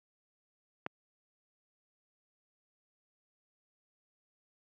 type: click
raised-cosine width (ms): 0.5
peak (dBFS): -19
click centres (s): 0.864
effects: high-pass 150 Hz 12 dB/octave